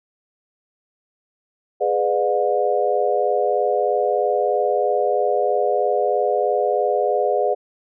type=chord; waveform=sine; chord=G# diminished seventh; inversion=none; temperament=just; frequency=415.3 / 498.4 / 598 / 717.6 Hz; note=G#4 / B4 / D5 / F5; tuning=0 / +16 / +31 / +47 cents; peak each=-22 dBFS; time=1.8-7.55 s; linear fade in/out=20 ms; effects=none